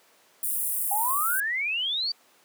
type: high-pass noise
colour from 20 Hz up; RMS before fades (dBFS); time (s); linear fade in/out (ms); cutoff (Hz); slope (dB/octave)
pink; -28; 0.43-1.4; 2; 9200; 48
type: exponential sweep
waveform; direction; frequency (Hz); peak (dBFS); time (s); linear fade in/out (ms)
sine; up; 784 to 4699; -25; 0.91-2.12; 5
effects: pink hiss -59 dBFS RMS until 2.44 s + high-pass 400 Hz 12 dB/octave